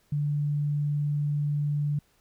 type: tone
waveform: sine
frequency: 146.5 Hz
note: D3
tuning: 4 cents flat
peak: -24 dBFS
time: 0.12-1.99 s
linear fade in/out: 5 ms
effects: pink hiss -66 dBFS RMS until 2.2 s